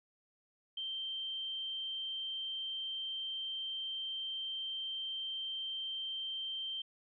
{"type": "tone", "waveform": "sine", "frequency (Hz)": 3136, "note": "G7", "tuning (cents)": 0, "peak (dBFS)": -37, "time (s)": [0.77, 6.82], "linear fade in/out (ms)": 5, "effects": []}